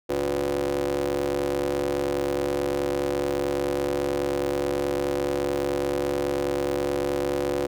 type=ring-modulated tone; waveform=30% pulse; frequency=69.3 Hz; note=C#2; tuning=in tune; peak=-18 dBFS; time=0.09-7.67 s; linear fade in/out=10 ms; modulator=428 Hz; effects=none